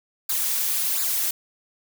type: noise with flanger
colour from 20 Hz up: blue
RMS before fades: -24 dBFS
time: 0.29-1.31 s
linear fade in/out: 5 ms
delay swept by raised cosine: 0.33 to 5.33 ms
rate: 1.4 Hz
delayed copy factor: -0.8
effects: none